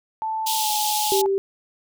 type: tone with pitch glide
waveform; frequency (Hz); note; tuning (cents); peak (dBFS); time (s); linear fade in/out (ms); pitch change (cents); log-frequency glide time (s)
sine; 880 to 849.5; A5 to G#5; 0 to +39; -23; 0.22-1.26; 0; -61; 0.55-0.71
type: high-pass noise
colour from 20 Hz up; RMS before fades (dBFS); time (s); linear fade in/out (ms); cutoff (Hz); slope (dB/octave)
pink; -25; 0.46-1.22; 10; 2900; 48
type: tone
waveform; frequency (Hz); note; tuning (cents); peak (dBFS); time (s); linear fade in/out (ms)
sine; 390.8; G4; -5; -18; 1.12-1.38; 0
effects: none